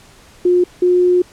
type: tone pair in turn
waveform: sine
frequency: 357.1 / 358.9 Hz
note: F4 / F4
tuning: +39 / +47 cents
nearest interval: unison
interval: 8 cents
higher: second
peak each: -9 dBFS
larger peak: neither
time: 0.45-0.64 / 0.82-1.22 s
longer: second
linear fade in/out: 5 ms
effects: pink hiss -45 dBFS RMS until 1.32 s + low-pass 10000 Hz 12 dB/octave